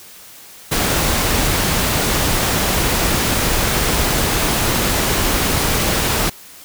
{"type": "noise", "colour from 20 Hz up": "pink", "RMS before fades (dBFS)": -17, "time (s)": [0.71, 6.3], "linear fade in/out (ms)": 10, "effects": ["white hiss -40 dBFS RMS until 6.64 s"]}